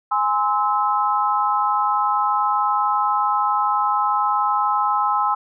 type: chord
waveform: sine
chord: Ab augmented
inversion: none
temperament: just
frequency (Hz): 830.6 / 1038.3 / 1297.8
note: Ab5 / C6 / E6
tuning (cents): 0 / -14 / -27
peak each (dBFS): -21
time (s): 0.11-5.35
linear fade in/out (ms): 10
effects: none